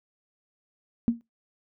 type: tone with exponential decay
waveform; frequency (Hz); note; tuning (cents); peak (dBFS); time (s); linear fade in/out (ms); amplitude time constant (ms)
sine; 233.1; A#3; 0; -15; 1.08-1.21; 0; 28
effects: noise-tail reverb RT60 0.2 s tail -18 dB re dry